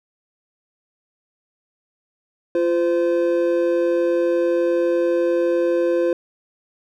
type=tone pair together; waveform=triangle; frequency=345.2 / 513.5 Hz; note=F4 / C5; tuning=-20 / -33 cents; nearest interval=perfect fifth; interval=687 cents; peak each=-17 dBFS; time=2.55-6.13 s; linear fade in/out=2 ms; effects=none